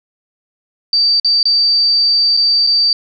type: tone with dropouts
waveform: sine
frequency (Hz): 4638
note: D8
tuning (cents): -22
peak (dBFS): -9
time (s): 0.93-2.93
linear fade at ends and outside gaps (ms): 2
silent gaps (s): 1.199-1.246 / 1.43-1.454 / 2.368-2.372 / 2.667-2.671
effects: none